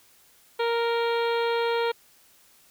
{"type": "harmonic tone", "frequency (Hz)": 466.2, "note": "A#4", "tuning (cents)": 0, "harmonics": [1, 2, 3, 4, 5, 6, 7, 8, 9], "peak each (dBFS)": [-24, -29, -34, -39, -37, -43, -39, -42, -42], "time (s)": [0.59, 1.92], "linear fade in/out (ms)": 10, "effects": ["white hiss -58 dBFS RMS until 2.7 s"]}